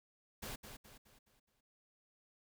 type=noise with echo; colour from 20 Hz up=pink; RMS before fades=-45 dBFS; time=0.42-0.56 s; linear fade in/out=10 ms; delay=210 ms; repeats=5; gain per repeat=-7 dB; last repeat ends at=1.61 s; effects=none